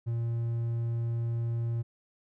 triangle tone, 116.54 Hz, A#2, in tune, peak -26 dBFS, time 0.06-1.83 s, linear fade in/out 20 ms, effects none

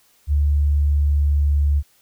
sine tone with pitch glide, 72.8 to 72.26 Hz, D2 to D2, -15 to -27 cents, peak -14 dBFS, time 0.27-1.83 s, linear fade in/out 50 ms, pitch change -12 cents, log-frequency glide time 0.41-1.69 s, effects white hiss -58 dBFS RMS until 2.01 s

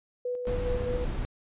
sine tone with tremolo, 493.9 Hz, B4, in tune, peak -28 dBFS, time 0.25-1.05 s, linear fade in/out 5 ms, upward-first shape square, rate 4.9 Hz, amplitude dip 35%
brown noise, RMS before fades -31 dBFS, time 0.47-1.25 s, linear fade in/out 0 ms
effects resampled to 8000 Hz

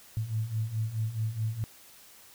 sine beating tone pair, 107.6 / 112.3 Hz, A2 / A2, -38 / +36 cents, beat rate 4.7 Hz, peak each -34 / -30 dBFS, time 0.17-1.64 s, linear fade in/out 0 ms, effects white hiss -54 dBFS RMS until 2.34 s

